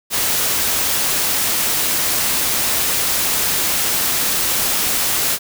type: noise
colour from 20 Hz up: white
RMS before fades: -18 dBFS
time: 0.1-5.39 s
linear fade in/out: 50 ms
effects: none